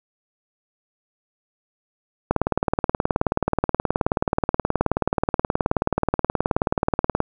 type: click train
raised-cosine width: 1 ms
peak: -4 dBFS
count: 93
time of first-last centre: 2.31-7.204 s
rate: 18.8 Hz
effects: none